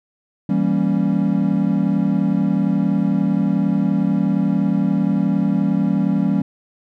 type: chord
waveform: triangle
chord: E diminished seventh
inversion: none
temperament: equal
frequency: 164.81 / 196 / 233.1 / 277.2 Hz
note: E3 / G3 / Bb3 / Db4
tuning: 0 / 0 / 0 / 0 cents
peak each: -20 / -16 / -21 / -20 dBFS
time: 0.49-6.42 s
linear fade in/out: 5 ms
effects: none